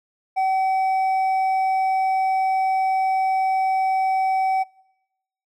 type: tone with hard clipping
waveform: sine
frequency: 762 Hz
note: G5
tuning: 49 cents flat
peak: -19 dBFS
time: 0.36-4.64 s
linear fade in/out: 20 ms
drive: 4 dB
effects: noise-tail reverb RT60 0.9 s tail -25 dB re dry